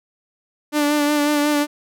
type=tone with vibrato; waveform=sawtooth; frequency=294.5 Hz; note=D4; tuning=5 cents sharp; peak=-12 dBFS; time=0.72-1.67 s; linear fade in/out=50 ms; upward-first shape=sine; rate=5.5 Hz; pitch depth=26 cents each way; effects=none